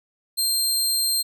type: tone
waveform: 20% pulse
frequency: 4177 Hz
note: C8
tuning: 4 cents flat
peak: -14 dBFS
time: 0.37-1.23 s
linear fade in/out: 20 ms
effects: none